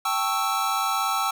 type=chord; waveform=square; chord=A dominant seventh; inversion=third; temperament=equal; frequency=784 / 880 / 1108.7 / 1318.5 Hz; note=G5 / A5 / C#6 / E6; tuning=0 / 0 / 0 / 0 cents; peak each=-29 / -32 / -31 / -26 dBFS; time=0.05-1.31 s; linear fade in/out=5 ms; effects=none